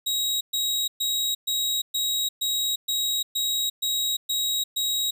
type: tone bursts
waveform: sawtooth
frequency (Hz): 3815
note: A#7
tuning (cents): +39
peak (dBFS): -20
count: 11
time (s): 0.06-5.11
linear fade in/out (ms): 10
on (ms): 350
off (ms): 120
effects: none